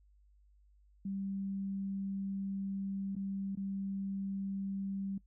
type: tone with dropouts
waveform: sine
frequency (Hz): 195.6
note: G3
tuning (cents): -4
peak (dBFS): -35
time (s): 1.05-5.18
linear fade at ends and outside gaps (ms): 5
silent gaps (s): 3.153-3.163 / 3.553-3.572
effects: noise-tail reverb RT60 0.1 s tail -21 dB re dry + added 50 Hz sine -62 dBFS peak until 5.26 s